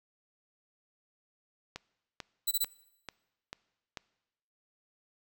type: click train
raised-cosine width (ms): 0.2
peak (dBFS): -22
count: 6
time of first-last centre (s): 1.76-3.972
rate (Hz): 2.26
type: tone bursts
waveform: 5% pulse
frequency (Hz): 3983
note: B7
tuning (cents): +14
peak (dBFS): -19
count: 3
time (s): 2.47-2.646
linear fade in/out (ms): 10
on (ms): 44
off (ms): 22
effects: noise-tail reverb RT60 1.0 s tail -22 dB re dry